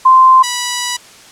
sine / 5% pulse tone pair in turn, 1041 / 979.5 Hz, C6 / B5, -9 / -15 cents, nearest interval minor second, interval 106 cents, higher first, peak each -3 dBFS, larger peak neither, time 0.05-0.43 / 0.43-0.97 s, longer second, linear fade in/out 10 ms, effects white hiss -39 dBFS RMS until 1.31 s + low-pass 8000 Hz 12 dB/octave

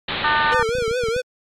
white low-pass noise, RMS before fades -25 dBFS, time 0.08-0.54 s, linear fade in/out 5 ms, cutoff 4100 Hz, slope 96 dB/octave
harmonic tone, 300 Hz, D4, 37 cents sharp, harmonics 3 / 4 / 5 / 6, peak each -20 / -21 / -22 / -23 dBFS, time 0.24-0.63 s, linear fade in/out 5 ms
square tone with vibrato, 473.8 Hz, A#4, 28 cents sharp, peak -20 dBFS, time 0.51-1.22 s, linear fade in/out 20 ms, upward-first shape triangle, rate 4.8 Hz, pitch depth 140 cents each way
clicks, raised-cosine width 5 ms, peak -20 dBFS, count 12, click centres 0.545 / 0.596 / 0.627 / 0.691 / 0.752 / 0.785 / 0.823 / 0.88 / 0.912 / 1.037 / 1.086 / 1.164 s
effects low-pass 7000 Hz 12 dB/octave + MP3 96 kbps

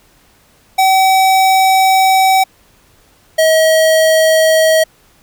square tone pair in turn, 763 / 637.7 Hz, G5 / D#5, -47 / +42 cents, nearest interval minor third, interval 311 cents, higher first, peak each -8 dBFS, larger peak neither, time 0.78-2.44 / 3.38-4.84 s, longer first, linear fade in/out 10 ms, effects pink hiss -50 dBFS RMS until 5.22 s

